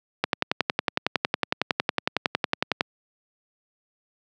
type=click train; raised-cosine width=0.3 ms; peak=-4 dBFS; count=29; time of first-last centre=0.24-2.809 s; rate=10.9 Hz; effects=high-pass 150 Hz 12 dB/octave